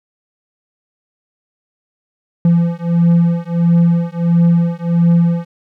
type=beating tone pair; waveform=triangle; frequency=169.5 / 171 Hz; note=E3 / F3; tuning=+49 / -36 cents; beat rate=1.5 Hz; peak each=-11 dBFS; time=2.45-5.45 s; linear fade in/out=2 ms; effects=none